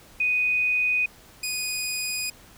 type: tone pair in turn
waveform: sine / 15% pulse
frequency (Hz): 2489 / 2480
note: D#7 / D#7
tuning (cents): 0 / -6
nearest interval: unison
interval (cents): 6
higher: first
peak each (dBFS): -20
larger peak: neither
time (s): 0.2-1.06 / 1.43-2.3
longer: second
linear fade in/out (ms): 5
effects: pink hiss -51 dBFS RMS until 2.57 s